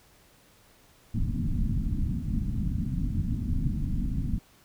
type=low-pass noise; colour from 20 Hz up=pink; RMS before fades=-28 dBFS; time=1.14-4.39 s; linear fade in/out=10 ms; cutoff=260 Hz; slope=48 dB/octave; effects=pink hiss -59 dBFS RMS until 4.64 s